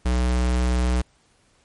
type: tone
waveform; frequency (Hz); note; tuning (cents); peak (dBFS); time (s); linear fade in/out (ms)
square; 61.74; B1; 0; -19; 0.05-1.02; 10
effects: pink hiss -61 dBFS RMS until 1.64 s + MP3 48 kbps